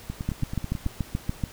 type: two click trains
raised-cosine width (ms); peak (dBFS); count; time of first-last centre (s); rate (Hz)
5; -18 / -13; 8 / 9; 0.1-0.861 / 0.29-1.438; 9.2 / 6.97
effects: pink hiss -46 dBFS RMS until 1.52 s